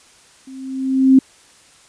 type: tone with level ramp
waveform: sine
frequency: 264.4 Hz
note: C4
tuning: 18 cents sharp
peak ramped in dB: -34 to -4 dBFS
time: 0.47-1.19 s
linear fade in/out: 5 ms
effects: white hiss -49 dBFS RMS until 1.88 s + resampled to 22050 Hz